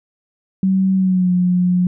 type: tone with pitch glide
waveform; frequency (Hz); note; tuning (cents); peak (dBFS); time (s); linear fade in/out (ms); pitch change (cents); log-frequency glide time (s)
sine; 190.4 to 179.71; F#3 to F3; +50 to +50; -12; 0.63-1.87; 2; -100; 0.95-1.32
effects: none